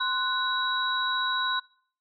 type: tone cluster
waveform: sine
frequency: 1039 / 1482 / 3884 Hz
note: C6 / F#6 / B7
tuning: -12 / +2 / -30 cents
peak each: -29 dBFS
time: 0-1.6 s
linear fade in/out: 10 ms
effects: noise-tail reverb RT60 0.6 s tail -25 dB re dry